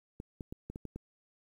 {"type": "clicks", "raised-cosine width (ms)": 3, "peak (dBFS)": -28, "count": 7, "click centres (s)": [0.201, 0.408, 0.525, 0.7, 0.759, 0.853, 0.96], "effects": ["10-bit"]}